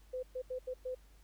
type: tone bursts at uneven times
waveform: sine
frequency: 509 Hz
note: C5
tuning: 48 cents flat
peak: -36 dBFS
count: 5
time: 0.13-0.23 / 0.35-0.42 / 0.5-0.59 / 0.67-0.74 / 0.85-0.95 s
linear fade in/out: 10 ms
effects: added 50 Hz sine -58 dBFS peak until 1.23 s + pink hiss -68 dBFS RMS until 1.23 s